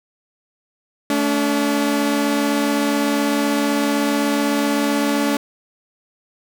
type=tone pair together; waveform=sawtooth; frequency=218.7 / 286.3 Hz; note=A3 / D4; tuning=-10 / -44 cents; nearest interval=perfect fourth; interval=466 cents; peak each=-18 / -14 dBFS; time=1.1-5.37 s; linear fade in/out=2 ms; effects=none